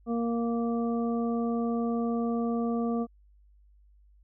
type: harmonic tone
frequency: 233.1 Hz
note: A#3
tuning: in tune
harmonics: 1 / 2 / 3 / 5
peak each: -27 / -33 / -37 / -41 dBFS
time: 0.06-3.07 s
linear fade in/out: 50 ms
effects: added 50 Hz sine -56 dBFS peak until 4.23 s